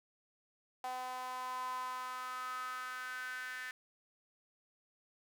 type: tone with high-pass filter sweep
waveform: sawtooth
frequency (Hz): 254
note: B3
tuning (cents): +49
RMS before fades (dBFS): -42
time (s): 0.84-3.71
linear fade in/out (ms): 2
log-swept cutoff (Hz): 810 to 1700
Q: 7
effects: none